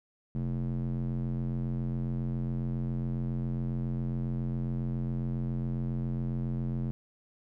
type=tone with band-pass filter; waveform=square; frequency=43.65 Hz; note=F1; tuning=in tune; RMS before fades=-32 dBFS; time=0.35-6.91 s; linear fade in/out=0 ms; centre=170 Hz; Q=2.5; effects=none